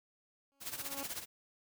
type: tone with exponential growth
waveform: 15% pulse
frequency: 277.2 Hz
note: C#4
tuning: in tune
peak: -33 dBFS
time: 0.52-1.03 s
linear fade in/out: 0 ms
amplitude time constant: 110 ms
type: noise with tremolo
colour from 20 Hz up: white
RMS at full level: -39 dBFS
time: 0.6-1.26 s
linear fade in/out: 50 ms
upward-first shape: sine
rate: 16 Hz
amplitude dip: 75%
effects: none